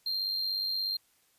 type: tone with amplitude modulation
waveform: triangle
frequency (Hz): 4186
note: C8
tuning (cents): 0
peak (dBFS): -26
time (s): 0.06-0.97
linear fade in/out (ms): 5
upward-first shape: sine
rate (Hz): 96.8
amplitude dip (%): 50
effects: white hiss -68 dBFS RMS until 1.38 s + resampled to 32000 Hz